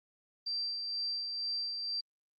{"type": "tone with tremolo", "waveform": "sine", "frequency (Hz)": 4699, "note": "D8", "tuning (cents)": 0, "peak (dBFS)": -32, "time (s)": [0.46, 2.01], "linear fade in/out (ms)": 10, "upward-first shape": "sine", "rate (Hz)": 2.1, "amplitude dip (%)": 35, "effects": ["Opus 32 kbps"]}